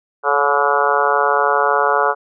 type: harmonic tone with a mistuned harmonic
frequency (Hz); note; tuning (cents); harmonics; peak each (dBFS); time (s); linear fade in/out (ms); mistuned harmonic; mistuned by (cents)
143.7; D3; -37; 3 / 4 / 5 / 6 / 7 / 8 / 9 / 10; -21 / -21 / -21 / -21 / -21 / -21 / -21 / -21; 0.23-2.15; 50; 4; -37
effects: none